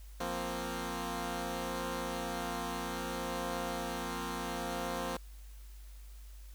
10% pulse chord, F suspended fourth, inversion none, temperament equal, 174.61 / 233.1 / 261.6 Hz, F3 / Bb3 / C4, 0 / 0 / 0 cents, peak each -32 dBFS, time 0.2-5.17 s, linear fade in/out 5 ms, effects added 50 Hz sine -47 dBFS peak until 6.54 s + white hiss -62 dBFS RMS until 6.54 s

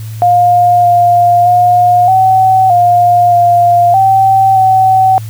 sine tone with pitch steps, 708 / 702 / 714 / 757 / 706 / 699 / 772 / 759 Hz, F5 / F5 / F5 / F#5 / F5 / F5 / G5 / F#5, +23 / +9 / +38 / +39 / +19 / +1 / -27 / +44 cents, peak -4 dBFS, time 0.22-5.18 s, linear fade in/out 0 ms, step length 620 ms, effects added 110 Hz sine -20 dBFS peak until 5.29 s + white hiss -37 dBFS RMS until 5.29 s

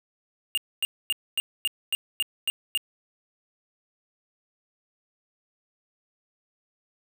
square tone bursts, 2824 Hz, F7, 19 cents sharp, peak -23 dBFS, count 9, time 0.55-2.775 s, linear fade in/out 0 ms, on 25 ms, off 250 ms, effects none

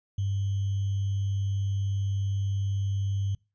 sine tone with sample-and-hold, 98.7 Hz, G2, 12 cents sharp, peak -25 dBFS, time 0.18-3.35 s, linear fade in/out 5 ms, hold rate 3150 Hz, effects noise-tail reverb RT60 0.3 s tail -26 dB re dry + resampled to 16000 Hz

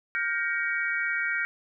sine chord, G half-diminished seventh, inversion third, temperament just, 1411.2 / 1568 / 1881.6 / 2258 Hz, F6 / G6 / Bb6 / Db7, +18 / 0 / +16 / +31 cents, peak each -31 dBFS, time 0.15-1.45 s, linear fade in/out 0 ms, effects none

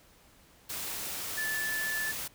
sine tone in noise, 1744 Hz, A6, 16 cents flat, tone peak -31 dBFS, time 1.37-2.12 s, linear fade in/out 10 ms, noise white, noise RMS -37 dBFS, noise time 0.69-2.28 s, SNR +3 dB, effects pink hiss -60 dBFS RMS until 2.34 s

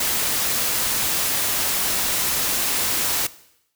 white noise, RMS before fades -22 dBFS, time 0-3.27 s, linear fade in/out 5 ms, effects noise-tail reverb RT60 0.8 s tail -18 dB re dry

